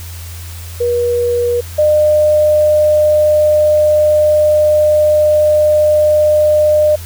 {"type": "tone pair in turn", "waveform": "sine", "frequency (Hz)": [480.2, 605], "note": ["B4", "D#5"], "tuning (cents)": [-49, -49], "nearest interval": "major third", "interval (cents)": 400, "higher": "second", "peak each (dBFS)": [-11, -7], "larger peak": "second", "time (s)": [[0.8, 1.61], [1.78, 6.96]], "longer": "second", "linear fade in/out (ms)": 10, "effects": ["added 85 Hz sine -26 dBFS peak until 7.05 s", "white hiss -34 dBFS RMS until 7.05 s"]}